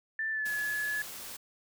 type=tone with pitch glide; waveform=sine; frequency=1771 to 1704.8 Hz; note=A6 to G#6; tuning=+11 to +45 cents; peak=-30 dBFS; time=0.19-1.02 s; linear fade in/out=2 ms; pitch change=-66 cents; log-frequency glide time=0.31-0.5 s
type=noise; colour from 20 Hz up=white; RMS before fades=-43 dBFS; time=0.45-1.37 s; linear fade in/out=10 ms
effects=none